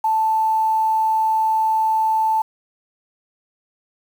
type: tone with quantisation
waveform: sine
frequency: 880 Hz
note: A5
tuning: in tune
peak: -15 dBFS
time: 0.04-2.42 s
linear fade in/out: 5 ms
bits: 7
effects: none